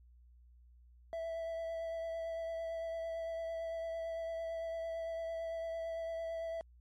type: tone with vibrato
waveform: triangle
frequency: 659.3 Hz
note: E5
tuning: in tune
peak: -35 dBFS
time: 1.13-6.61 s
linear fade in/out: 0 ms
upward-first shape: triangle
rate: 8.9 Hz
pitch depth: 17 cents each way
effects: added 60 Hz sine -58 dBFS peak until 6.8 s + MP3 64 kbps